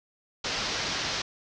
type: low-pass noise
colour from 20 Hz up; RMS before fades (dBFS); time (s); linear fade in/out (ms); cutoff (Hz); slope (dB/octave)
white; -31; 0.44-1.22; 5; 5900; 48
effects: none